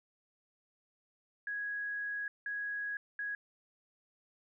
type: tone bursts at uneven times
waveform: sine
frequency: 1661.2 Hz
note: G#6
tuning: in tune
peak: -35 dBFS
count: 3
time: 1.47-2.28 / 2.46-2.97 / 3.19-3.35 s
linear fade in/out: 2 ms
effects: none